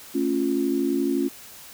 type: chord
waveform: sine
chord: A augmented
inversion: none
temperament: equal with one note detuned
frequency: 223.8 / 277.2 / 349.2 Hz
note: A3 / C#4 / E#4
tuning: +30 / 0 / 0 cents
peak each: -29 / -23 / -25 dBFS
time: 0.14-1.29 s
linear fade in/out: 20 ms
effects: white hiss -44 dBFS RMS until 1.73 s